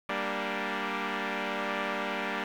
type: chord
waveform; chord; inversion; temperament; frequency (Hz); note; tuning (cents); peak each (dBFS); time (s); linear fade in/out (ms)
5% pulse; G minor; none; equal; 196 / 233.1 / 293.7; G3 / Bb3 / D4; 0 / 0 / 0; -22 / -23 / -24; 0.09-2.44; 2
effects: low-pass 3000 Hz 12 dB/octave + 9-bit